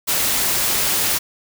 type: noise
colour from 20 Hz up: white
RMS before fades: -19 dBFS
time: 0.07-1.19 s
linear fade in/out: 20 ms
effects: none